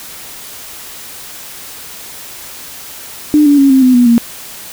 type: tone with pitch steps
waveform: sine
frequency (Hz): 299.5 / 287.5 / 275.9 / 264.8 / 254.2 / 244 / 234.2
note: D4 / D4 / C#4 / C4 / C4 / B3 / A#3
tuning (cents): +34 / -37 / -8 / +21 / -50 / -21 / +8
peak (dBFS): -4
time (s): 3.34-4.18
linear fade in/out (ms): 0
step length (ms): 120
effects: white hiss -30 dBFS RMS until 4.72 s